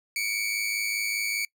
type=tone pair together; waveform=sawtooth; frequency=2220 / 2325 Hz; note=C#7 / D7; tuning=+2 / -18 cents; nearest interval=minor second; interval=80 cents; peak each=-26 dBFS; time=0.16-1.45 s; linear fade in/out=2 ms; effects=noise-tail reverb RT60 0.1 s tail -25 dB re dry